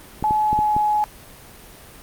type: clicks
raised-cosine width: 3 ms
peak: -14 dBFS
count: 5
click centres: 0.226 / 0.309 / 0.53 / 0.59 / 0.765 s
type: tone with pitch glide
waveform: sine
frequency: 854 to 843.2 Hz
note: G#5 to G#5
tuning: +48 to +26 cents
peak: -16 dBFS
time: 0.24-1.04 s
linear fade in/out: 0 ms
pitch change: -22 cents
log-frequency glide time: 0.37-0.8 s
effects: pink hiss -43 dBFS RMS until 2.02 s + Opus 32 kbps